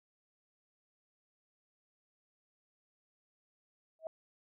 sine tone with exponential growth, 643 Hz, E5, 43 cents flat, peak -33 dBFS, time 3.99-4.07 s, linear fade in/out 1 ms, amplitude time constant 17 ms, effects none

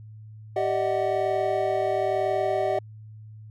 triangle tone cluster, 387.8 / 598 / 639 / 746 Hz, G4 / D5 / D#5 / F#5, -19 / +31 / +46 / +14 cents, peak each -26 dBFS, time 0.56-2.79 s, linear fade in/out 5 ms, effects added 108 Hz sine -41 dBFS peak until 3.5 s

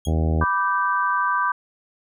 20% pulse tone with exponential decay, 3286 Hz, G#7, 19 cents flat, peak -26 dBFS, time 0.05-0.14 s, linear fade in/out 2 ms, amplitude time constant 19 ms
harmonic tone, 79.6 Hz, D#2, 40 cents sharp, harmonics 1 / 2 / 3 / 4 / 5 / 6 / 7 / 8 / 9 / 10, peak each -19 / -25 / -29 / -31 / -33 / -35 / -36 / -37 / -38 / -39 dBFS, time 0.06-0.45 s, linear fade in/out 20 ms
sine chord, G major, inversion first, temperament equal with one note detuned, 987.8 / 1174.7 / 1553.6 Hz, B5 / D6 / G6, 0 / 0 / -16 cents, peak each -23 / -22 / -24 dBFS, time 0.41-1.52 s, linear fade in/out 5 ms
effects none

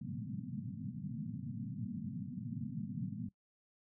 white band-pass noise, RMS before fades -42 dBFS, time 0.01-3.29 s, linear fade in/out 5 ms, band 100 to 250 Hz, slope 96 dB/octave, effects noise-tail reverb RT60 0.1 s tail -20 dB re dry

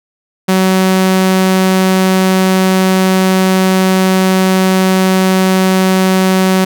sawtooth tone, 188 Hz, F#3, 28 cents sharp, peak -4 dBFS, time 0.48-6.65 s, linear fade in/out 10 ms, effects none

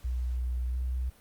sine tone with pitch glide, 61.74 to 63.07 Hz, B1 to B1, 0 to +37 cents, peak -28 dBFS, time 0.04-1.1 s, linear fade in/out 10 ms, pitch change +37 cents, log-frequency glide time 0.7-0.78 s, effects pink hiss -59 dBFS RMS until 1.2 s + Opus 48 kbps

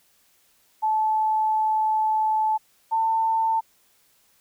sine tone pair in turn, 869 / 895 Hz, A5 / A5, -22 / +29 cents, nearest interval minor second, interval 51 cents, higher second, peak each -19 dBFS, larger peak neither, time 0.82-2.58 / 2.91-3.61 s, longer first, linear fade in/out 20 ms, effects white hiss -62 dBFS RMS until 4.4 s

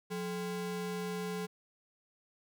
square ring-modulated tone, 304.4 Hz, D#4, 38 cents flat, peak -33 dBFS, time 0.1-1.47 s, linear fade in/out 20 ms, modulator 125 Hz, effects none

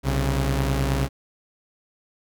sawtooth tone pair together, 63.5 / 136.55 Hz, B1 / C#3, +49 / -26 cents, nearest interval octave + minor second, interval 1325 cents, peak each -19 / -20 dBFS, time 0.03-1.09 s, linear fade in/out 50 ms, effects none

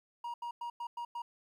triangle tone bursts at uneven times, 949 Hz, A#5, 31 cents sharp, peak -35 dBFS, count 6, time 0.24-0.34 / 0.42-0.51 / 0.61-0.7 / 0.8-0.87 / 0.97-1.05 / 1.15-1.22 s, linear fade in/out 5 ms, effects 12-bit

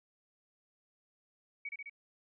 sine tone with echo, 2257 Hz, C#7, 31 cents sharp, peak -37 dBFS, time 1.65-1.69 s, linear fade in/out 5 ms, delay 69 ms, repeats 3, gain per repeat -2 dB, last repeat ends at 1.897 s, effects none

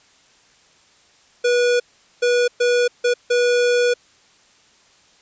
square tone bursts at uneven times, 486.1 Hz, B4, 28 cents flat, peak -15 dBFS, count 5, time 1.44-1.8 / 2.22-2.48 / 2.6-2.88 / 3.04-3.14 / 3.3-3.94 s, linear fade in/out 10 ms, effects white hiss -54 dBFS RMS until 5.21 s + resampled to 16000 Hz

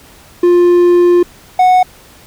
triangle tone pair in turn, 351.6 / 736 Hz, F4 / F#5, +12 / -9 cents, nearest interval octave + minor second, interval 1279 cents, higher second, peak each -3 dBFS, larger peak neither, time 0.43-1.23 / 1.59-1.83 s, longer first, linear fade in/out 5 ms, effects pink hiss -41 dBFS RMS until 2.26 s

